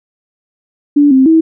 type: tone with pitch steps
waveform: sine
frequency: 289.6 / 263.4 / 322.8 Hz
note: D4 / C4 / E4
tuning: -24 / +12 / -36 cents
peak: -4 dBFS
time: 0.96-1.41 s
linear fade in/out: 10 ms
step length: 150 ms
effects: none